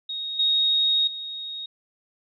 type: tone with level steps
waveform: sine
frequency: 3748 Hz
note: A#7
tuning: 9 cents sharp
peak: -28 / -18 / -31 dBFS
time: 0.09-1.66 s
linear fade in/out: 5 ms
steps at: 0.39 / 1.07 s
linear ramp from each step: 5 ms
effects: none